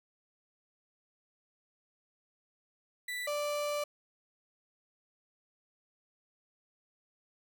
35% pulse tone pair in turn, 1975.5 / 587.3 Hz, B6 / D5, 0 / 0 cents, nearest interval octave + major sixth, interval 2100 cents, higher first, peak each -34 / -30 dBFS, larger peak second, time 3.08-3.27 / 3.27-3.84 s, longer second, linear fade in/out 5 ms, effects none

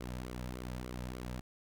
sawtooth tone with flanger, 62.1 Hz, B1, 10 cents sharp, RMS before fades -42 dBFS, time 0-1.41 s, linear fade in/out 10 ms, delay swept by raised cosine 1.1 to 2.8 ms, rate 3.4 Hz, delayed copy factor -0.65, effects none

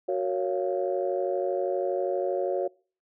sine chord, Gb major seventh, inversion none, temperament just, 370 / 462.5 / 555 / 693.7 Hz, Gb4 / Bb4 / Db5 / F5, 0 / -14 / +2 / -12 cents, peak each -28 / -33 / -28 / -33 dBFS, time 0.08-2.68 s, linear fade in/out 10 ms, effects noise-tail reverb RT60 0.4 s tail -24 dB re dry + tanh soft clip ceiling -14 dBFS

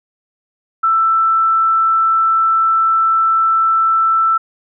sine tone, 1328 Hz, E6, 12 cents sharp, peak -10 dBFS, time 0.83-4.38 s, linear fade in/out 10 ms, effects none

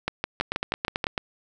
two click trains, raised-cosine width 0.3 ms, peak -9 / -9 dBFS, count 7 / 8, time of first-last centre 0.08-1.042 / 0.41-1.178 s, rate 6.24 / 9.11 Hz, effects none

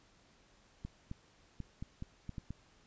clicks, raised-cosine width 5 ms, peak -29 dBFS, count 8, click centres 0.85 / 1.114 / 1.603 / 1.825 / 2.024 / 2.293 / 2.382 / 2.506 s, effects pink hiss -66 dBFS RMS until 2.86 s + resampled to 16000 Hz

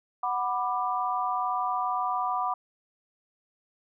sine chord, B minor, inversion second, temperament just, 740.8 / 987.8 / 1185.3 Hz, F#5 / B5 / D6, +2 / 0 / +16 cents, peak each -30 dBFS, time 0.23-2.54 s, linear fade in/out 5 ms, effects none

